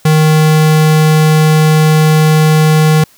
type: tone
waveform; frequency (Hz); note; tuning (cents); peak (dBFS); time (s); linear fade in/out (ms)
square; 155.56; D#3; 0; -6; 0.05-3.04; 5
effects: white hiss -46 dBFS RMS until 3.17 s

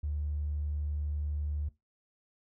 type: tone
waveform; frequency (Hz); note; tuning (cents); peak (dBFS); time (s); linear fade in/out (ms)
triangle; 74; D2; +14; -27; 0.03-1.69; 10
effects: noise-tail reverb RT60 0.2 s tail -21 dB re dry + tanh soft clip ceiling -28 dBFS

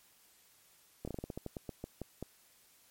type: slowing click train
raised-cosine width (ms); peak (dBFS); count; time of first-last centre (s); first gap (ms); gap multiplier
2; -26; 14; 1.05-2.226; 26; 1.19
effects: white hiss -65 dBFS RMS until 2.9 s + MP3 64 kbps

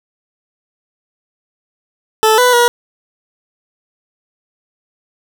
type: tone with pitch steps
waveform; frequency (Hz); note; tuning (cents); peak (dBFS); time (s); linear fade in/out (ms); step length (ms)
20% pulse; 437.3 / 496.1 / 479.9; A4 / B4 / B4; -11 / +8 / -50; -3; 2.23-2.68; 0; 150
effects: none

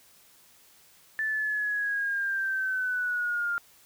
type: linear sweep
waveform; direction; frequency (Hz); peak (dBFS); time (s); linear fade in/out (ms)
sine; down; 1760 to 1396.9; -26; 1.19-3.58; 0
effects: white hiss -58 dBFS RMS until 3.85 s

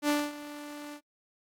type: tone with ADSR envelope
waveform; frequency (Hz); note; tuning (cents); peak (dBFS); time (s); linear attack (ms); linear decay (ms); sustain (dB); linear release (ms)
sawtooth; 293.7; D4; 0; -19; 0.02-1.01; 67; 230; -17; 74
effects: noise-tail reverb RT60 0.1 s tail -24 dB re dry + AAC 64 kbps

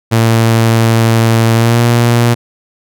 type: tone with pitch glide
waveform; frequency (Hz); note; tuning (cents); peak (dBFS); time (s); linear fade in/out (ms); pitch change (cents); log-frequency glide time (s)
sawtooth; 114 to 118.57; A#2 to A#2; -38 to +30; -3; 0.11-2.35; 20; +68; 1.54-1.8
effects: none

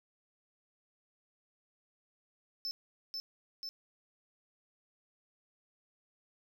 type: tone with echo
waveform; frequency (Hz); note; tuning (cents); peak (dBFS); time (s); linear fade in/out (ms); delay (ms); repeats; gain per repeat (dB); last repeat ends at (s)
triangle; 5274; E8; 0; -34; 2.65-2.71; 0; 490; 2; -2; 3.69
effects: none

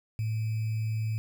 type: tone with sample-and-hold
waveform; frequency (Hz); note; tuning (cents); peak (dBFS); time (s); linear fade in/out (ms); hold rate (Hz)
sine; 110; A2; 0; -27; 0.19-1.18; 0; 2450
effects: none

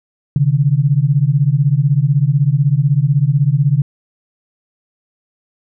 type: beating tone pair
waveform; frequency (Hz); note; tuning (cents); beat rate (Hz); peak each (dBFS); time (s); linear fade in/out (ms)
sine; 133.8 / 149.8; C3 / D3; +39 / +35; 16; -13; 0.36-3.82; 2
effects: none

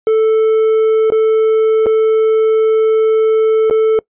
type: tone with dropouts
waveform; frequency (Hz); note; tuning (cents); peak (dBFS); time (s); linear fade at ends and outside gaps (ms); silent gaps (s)
triangle; 440; A4; 0; -6; 0.07-3.99; 1; 1.102-1.121 / 1.86-1.866 / 3.699-3.709
effects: noise-tail reverb RT60 0.1 s tail -24 dB re dry + resampled to 8000 Hz

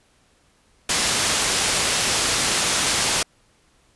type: low-pass noise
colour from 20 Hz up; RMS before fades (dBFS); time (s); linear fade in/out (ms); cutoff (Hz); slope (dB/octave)
white; -21; 0.89-3.23; 5; 8300; 12
effects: pink hiss -60 dBFS RMS until 3.95 s + resampled to 24000 Hz

